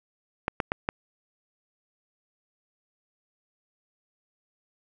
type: clicks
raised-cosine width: 0.5 ms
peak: -10 dBFS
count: 4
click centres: 0.481 / 0.602 / 0.719 / 0.889 s
effects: none